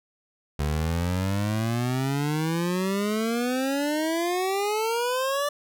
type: exponential sweep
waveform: 25% pulse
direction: up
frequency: 72 to 587.3 Hz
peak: -20 dBFS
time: 0.59-5.49 s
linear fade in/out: 5 ms
effects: none